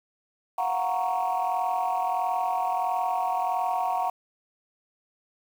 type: chord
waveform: sine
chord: Gb major seventh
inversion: third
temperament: equal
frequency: 698.5 / 740 / 932.3 / 1108.7 Hz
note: F5 / Gb5 / Bb5 / Db6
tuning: 0 / 0 / 0 / 0 cents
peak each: -30 / -26 / -28 / -32 dBFS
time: 0.58-4.1 s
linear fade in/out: 5 ms
effects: tanh soft clip ceiling -18 dBFS + 8-bit